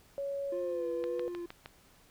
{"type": "tone with pitch glide", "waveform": "sine", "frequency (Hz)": [558, 491.4], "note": ["C#5", "B4"], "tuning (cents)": [11, -9], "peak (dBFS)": -33, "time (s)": [0.18, 1.28], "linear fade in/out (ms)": 0, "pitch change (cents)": -220, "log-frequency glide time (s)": [0.49, 0.87]}
{"type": "tone with vibrato", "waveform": "triangle", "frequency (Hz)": 349.2, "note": "F4", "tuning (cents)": 0, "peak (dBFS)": -35, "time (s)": [0.52, 1.46], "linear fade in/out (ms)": 5, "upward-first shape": "sine", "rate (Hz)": 1.8, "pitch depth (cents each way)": 26}
{"type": "click train", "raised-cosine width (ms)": 0.3, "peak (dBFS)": -27, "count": 5, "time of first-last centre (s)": [1.04, 1.659], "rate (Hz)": 6.46}
{"effects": ["pink hiss -62 dBFS RMS until 2.1 s"]}